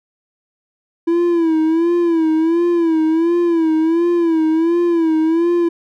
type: tone with vibrato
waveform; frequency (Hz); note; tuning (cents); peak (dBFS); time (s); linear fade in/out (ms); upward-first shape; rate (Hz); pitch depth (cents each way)
triangle; 331; E4; +7; -10; 1.07-5.69; 10; sine; 1.4; 85
effects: none